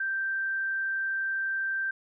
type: tone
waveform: sine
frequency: 1568 Hz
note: G6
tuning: in tune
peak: -27 dBFS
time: 0-1.91 s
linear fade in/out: 5 ms
effects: none